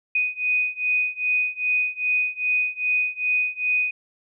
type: beating tone pair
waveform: sine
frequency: 2489 / 2491.5 Hz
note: D#7 / D#7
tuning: 0 / +2 cents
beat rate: 2.5 Hz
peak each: -24 / -23 dBFS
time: 0.15-3.91 s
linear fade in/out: 5 ms
effects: none